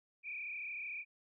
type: tone with frequency modulation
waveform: sine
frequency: 2400 Hz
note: D7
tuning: 37 cents sharp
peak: -40 dBFS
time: 0.23-1.05 s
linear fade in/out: 50 ms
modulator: 32.9 Hz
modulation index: 2.9
effects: none